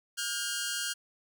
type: tone pair together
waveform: 10% pulse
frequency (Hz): 1425 / 1604.6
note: F6 / G6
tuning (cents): +34 / +40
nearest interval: major second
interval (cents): 206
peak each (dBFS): -26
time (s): 0.17-0.94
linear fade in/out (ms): 20
effects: none